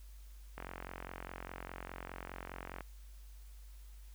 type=click train; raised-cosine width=0.5 ms; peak=-28 dBFS; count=101; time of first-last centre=0.58-2.807 s; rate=44.9 Hz; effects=added 50 Hz sine -50 dBFS peak until 4.14 s + white hiss -66 dBFS RMS until 4.14 s